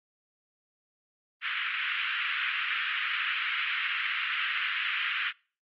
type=band-pass noise; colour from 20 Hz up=white; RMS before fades=-31 dBFS; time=1.41-5.33 s; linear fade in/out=50 ms; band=1300 to 3000 Hz; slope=48 dB/octave; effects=noise-tail reverb RT60 0.4 s tail -25 dB re dry + Opus 32 kbps